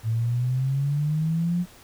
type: exponential sweep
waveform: sine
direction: up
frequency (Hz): 110 to 179.6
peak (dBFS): -21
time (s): 0.03-1.66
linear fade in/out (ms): 50
effects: pink hiss -50 dBFS RMS until 1.83 s